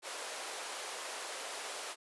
pink high-pass noise, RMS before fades -42 dBFS, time 0.02-1.96 s, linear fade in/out 50 ms, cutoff 460 Hz, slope 24 dB/octave, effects resampled to 24000 Hz

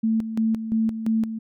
sine tone with tremolo, 222.6 Hz, A3, 20 cents sharp, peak -18 dBFS, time 0.03-1.39 s, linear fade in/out 10 ms, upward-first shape square, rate 2.9 Hz, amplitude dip 65%, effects none

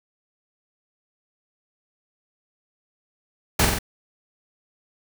pink noise with echo, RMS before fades -18 dBFS, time 3.59-3.65 s, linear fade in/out 5 ms, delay 46 ms, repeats 3, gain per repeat -3 dB, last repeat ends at 3.788 s, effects none

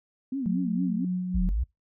sine tone with vibrato, 245.4 Hz, B3, 11 cents flat, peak -27 dBFS, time 0.32-1.05 s, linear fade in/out 5 ms, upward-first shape sine, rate 4.4 Hz, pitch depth 220 cents each way
sine tone with tremolo, 182 Hz, F#3, 28 cents flat, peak -24 dBFS, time 0.46-1.49 s, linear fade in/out 0 ms, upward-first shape sine, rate 3.4 Hz, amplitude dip 35%
sine exponential two-way sweep, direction down then up, 72.2 to 36.71 to 67.7 Hz, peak -23 dBFS, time 1.34-1.64 s, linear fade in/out 10 ms, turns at 1.43 s
effects noise-tail reverb RT60 0.2 s tail -24 dB re dry

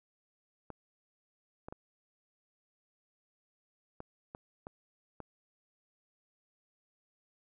clicks, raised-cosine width 1 ms, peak -29 dBFS, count 7, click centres 0.703 / 1.685 / 1.725 / 4.004 / 4.349 / 4.669 / 5.203 s, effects none

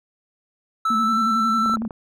triangle tone with pitch glide, 1314 to 1332.3 Hz, E6 to E6, -6 to +18 cents, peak -16 dBFS, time 0.85-1.76 s, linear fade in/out 5 ms, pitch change +24 cents, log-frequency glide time 1.01-1.16 s
sine tone with vibrato, 224.4 Hz, A3, 34 cents sharp, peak -23 dBFS, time 0.9-1.88 s, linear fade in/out 5 ms, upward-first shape square, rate 11 Hz, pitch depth 59 cents each way
clicks, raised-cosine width 1 ms, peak -20 dBFS, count 7, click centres 1.66 / 1.696 / 1.739 / 1.77 / 1.82 / 1.851 / 1.908 s
effects none

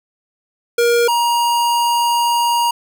square tone pair in turn, 473.1 / 946.2 Hz, A#4 / A#5, +26 / +26 cents, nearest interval octave, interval 1200 cents, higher second, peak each -12 / -14 dBFS, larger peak first, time 0.78-1.08 / 1.08-2.71 s, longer second, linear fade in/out 5 ms, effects none

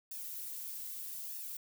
violet noise with flanger, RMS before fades -43 dBFS, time 0.11-1.57 s, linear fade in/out 5 ms, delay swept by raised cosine 1.1 to 4.9 ms, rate 0.8 Hz, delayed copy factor +0.85, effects none

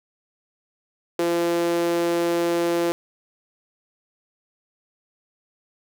sawtooth tone with high-pass filter, 170.9 Hz, F3, 37 cents flat, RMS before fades -22 dBFS, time 1.19-2.92 s, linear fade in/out 0 ms, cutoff 400 Hz, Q 8, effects none

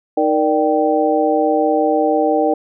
harmonic tone with a mistuned harmonic, 155.56 Hz, D#3, in tune, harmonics 2 / 3 / 4 / 5, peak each -18 / -18 / -18 / -18 dBFS, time 0.17-2.54 s, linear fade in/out 5 ms, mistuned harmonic 4, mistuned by -84 cents, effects none

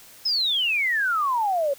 sine exponential sweep, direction down, 5274 to 539 Hz, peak -20 dBFS, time 0.25-1.74 s, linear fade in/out 10 ms, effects white hiss -48 dBFS RMS until 1.78 s

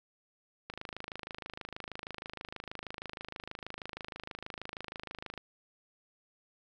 click train, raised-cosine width 0.3 ms, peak -24 dBFS, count 124, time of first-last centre 0.7-5.377 s, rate 26.3 Hz, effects none

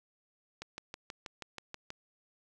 click train, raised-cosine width 0.2 ms, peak -24 dBFS, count 9, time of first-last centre 0.62-1.904 s, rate 6.23 Hz, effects none

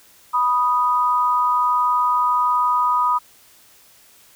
sine tone pair together, 983.4 / 1242 Hz, B5 / D#6, -8 / -3 cents, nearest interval major third, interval 405 cents, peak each -18 dBFS, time 0.33-3.19 s, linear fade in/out 20 ms, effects white hiss -51 dBFS RMS until 4.35 s

